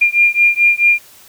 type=beating tone pair; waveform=sine; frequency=2400 / 2404.6 Hz; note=D7 / D7; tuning=+37 / +40 cents; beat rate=4.6 Hz; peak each=-12 dBFS; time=0.01-0.99 s; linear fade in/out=10 ms; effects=white hiss -43 dBFS RMS until 1.28 s